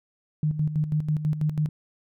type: tone with tremolo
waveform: sine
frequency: 152.6 Hz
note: D#3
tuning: 33 cents flat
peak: -20 dBFS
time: 0.43-1.69 s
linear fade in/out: 2 ms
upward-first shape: square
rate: 6.1 Hz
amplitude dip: 65%
effects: none